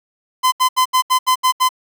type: tone bursts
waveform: 45% pulse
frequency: 1023 Hz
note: C6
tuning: 39 cents flat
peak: -11 dBFS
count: 8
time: 0.43-1.691 s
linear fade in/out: 20 ms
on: 92 ms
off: 75 ms
effects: none